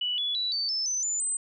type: tone with pitch steps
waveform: sine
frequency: 2955 / 3414 / 3944 / 4557 / 5265 / 6083 / 7028 / 8120 Hz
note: F#7 / G#7 / B7 / C#8 / E8 / F#8 / A8 / B8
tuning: -3 / +47 / -3 / +47 / -3 / +47 / -3 / +47 cents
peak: -26 dBFS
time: 0.01-1.37 s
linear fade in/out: 5 ms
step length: 170 ms
effects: none